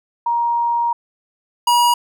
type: tone pair in turn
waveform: sine / square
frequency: 942 / 960.1 Hz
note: A#5 / B5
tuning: +18 / -49 cents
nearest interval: unison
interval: 33 cents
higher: second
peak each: -15 / -12 dBFS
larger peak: second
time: 0.26-0.93 / 1.67-1.94 s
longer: first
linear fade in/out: 5 ms
effects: none